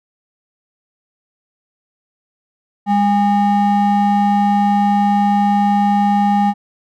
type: ring-modulated tone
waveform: triangle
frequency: 509 Hz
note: C5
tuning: 48 cents flat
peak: -6 dBFS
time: 2.86-6.54 s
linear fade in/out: 50 ms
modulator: 306 Hz
effects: none